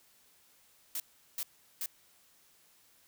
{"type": "noise bursts", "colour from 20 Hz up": "blue", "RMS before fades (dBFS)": -36, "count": 3, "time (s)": [0.95, 1.86], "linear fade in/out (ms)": 2, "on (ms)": 50, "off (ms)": 380, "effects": ["white hiss -65 dBFS RMS until 3.07 s"]}